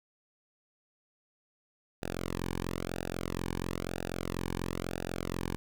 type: tone with flanger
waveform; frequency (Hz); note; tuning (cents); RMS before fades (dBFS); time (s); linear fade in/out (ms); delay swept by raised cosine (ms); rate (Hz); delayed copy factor
sawtooth; 44.1; F1; +18; -36; 2.02-5.56; 0; 0.93 to 1.51; 1; -1
effects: none